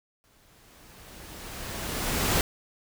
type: noise with exponential growth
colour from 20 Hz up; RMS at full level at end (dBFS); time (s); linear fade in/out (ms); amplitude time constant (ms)
pink; -23; 0.24-2.41; 0; 470
effects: none